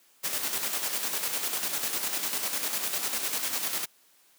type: noise with tremolo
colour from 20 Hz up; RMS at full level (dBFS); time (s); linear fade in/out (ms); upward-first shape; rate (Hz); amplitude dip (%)
white; -29; 0.23-3.86; 20; square; 10; 45
effects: white hiss -62 dBFS RMS until 4.38 s + high-pass 200 Hz 12 dB/octave